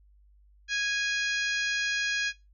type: harmonic tone with a mistuned harmonic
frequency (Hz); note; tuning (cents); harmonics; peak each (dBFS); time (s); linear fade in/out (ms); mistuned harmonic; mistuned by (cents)
827; G#5; -8; 2 / 3 / 4 / 5 / 6 / 7 / 8; -29 / -33 / -35 / -37 / -39 / -40 / -41; 0.68-2.33; 50; 8; -19
effects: noise-tail reverb RT60 0.2 s tail -17 dB re dry + added 50 Hz sine -56 dBFS peak until 2.53 s